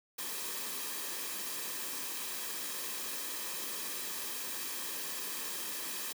white noise with comb filter, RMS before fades -39 dBFS, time 0.18-6.13 s, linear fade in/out 10 ms, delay 1.4 ms, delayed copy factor -0.5, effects high-pass 200 Hz 12 dB/octave

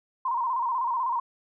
sine tone with vibrato, 987.8 Hz, B5, in tune, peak -24 dBFS, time 0.25-1.2 s, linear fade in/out 5 ms, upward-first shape square, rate 16 Hz, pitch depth 87 cents each way, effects none

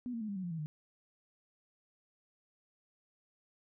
sine tone with pitch steps, 246.9 / 230.4 / 214.9 / 200.5 / 187.12 / 174.58 / 162.89 / 151.98 Hz, B3 / A#3 / A3 / G3 / F#3 / F3 / E3 / D#3, 0 / -20 / -41 / +39 / +20 / 0 / -20 / -40 cents, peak -36 dBFS, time 0.06-0.66 s, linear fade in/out 0 ms, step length 75 ms, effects none

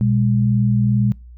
sine tone pair together, 120.9 / 203.3 Hz, B2 / G#3, -36 / -37 cents, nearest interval major sixth, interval 899 cents, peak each -15 / -18 dBFS, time 0.01-1.12 s, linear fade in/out 0 ms, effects noise-tail reverb RT60 0.3 s tail -25 dB re dry + added 60 Hz sine -37 dBFS peak until 1.37 s

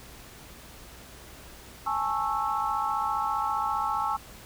sine chord, A major seventh, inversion third, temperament just, 825 / 880 / 1100 / 1320 Hz, G#5 / A5 / C#6 / E6, -12 / 0 / -14 / +2 cents, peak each -31 dBFS, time 1.86-4.17 s, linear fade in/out 10 ms, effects added 60 Hz sine -53 dBFS peak until 4.45 s + pink hiss -48 dBFS RMS until 4.45 s

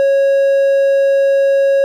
triangle tone, 550 Hz, C#5, 14 cents flat, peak -7 dBFS, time 0-1.84 s, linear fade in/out 0 ms, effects none

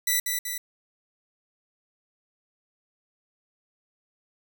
5% pulse tone with echo, 1975.5 Hz, B6, in tune, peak -11 dBFS, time 0.07-0.2 s, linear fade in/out 5 ms, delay 190 ms, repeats 2, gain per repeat -4 dB, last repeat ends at 0.58 s, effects none

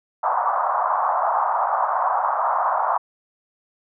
white band-pass noise, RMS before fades -21 dBFS, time 0.23-2.98 s, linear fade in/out 10 ms, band 670 to 1200 Hz, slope 48 dB/octave, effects none

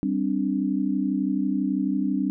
sine chord, G suspended fourth, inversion none, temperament equal with one note detuned, 195.43 / 261.6 / 293.7 Hz, G3 / C4 / D4, -5 / 0 / 0 cents, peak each -26 dBFS, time 0.03-2.3 s, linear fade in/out 0 ms, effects none

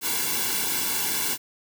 white noise with comb filter, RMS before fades -26 dBFS, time 0.01-1.38 s, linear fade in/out 50 ms, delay 1.6 ms, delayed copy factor -0.95, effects none

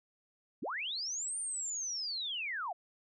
sine linear two-way sweep, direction up then down, 130.7 to 9110 to 638 Hz, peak -35 dBFS, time 0.62-2.73 s, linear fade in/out 10 ms, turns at 1.38 s, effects none

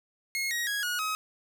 sawtooth tone with pitch steps, 2160 / 1891.3 / 1656 / 1450 / 1269.6 Hz, C#7 / A#6 / G#6 / F#6 / D#6, -45 / +25 / -5 / -35 / +35 cents, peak -25 dBFS, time 0.35-1.15 s, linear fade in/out 0 ms, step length 160 ms, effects none

